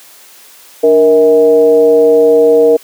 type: tone with frequency modulation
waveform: sine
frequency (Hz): 468.7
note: A#4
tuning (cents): +9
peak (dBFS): -3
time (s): 0.83-2.77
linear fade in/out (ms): 10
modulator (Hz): 175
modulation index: 0.67
effects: white hiss -39 dBFS RMS until 2.83 s + high-pass 300 Hz 12 dB/octave